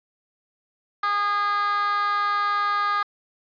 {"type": "tone with high-pass filter", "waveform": "15% pulse", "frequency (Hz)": 409.2, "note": "G#4", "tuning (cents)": -26, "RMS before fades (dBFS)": -23, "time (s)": [1.03, 3.03], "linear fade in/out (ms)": 5, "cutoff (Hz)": 1200, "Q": 3.8, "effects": ["resampled to 11025 Hz"]}